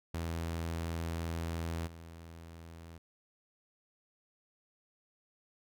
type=tone with level steps; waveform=sawtooth; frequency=83 Hz; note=E2; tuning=12 cents sharp; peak=-31 / -44 dBFS; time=0.14-2.98 s; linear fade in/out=5 ms; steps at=1.86 s; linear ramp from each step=20 ms; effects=none